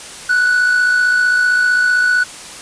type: tone with amplitude modulation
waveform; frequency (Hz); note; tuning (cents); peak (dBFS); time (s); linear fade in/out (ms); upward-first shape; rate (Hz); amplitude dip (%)
triangle; 1480; F#6; 0; -7; 0.29-2.24; 10; sine; 55.5; 40
effects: white hiss -32 dBFS RMS until 2.61 s + resampled to 22050 Hz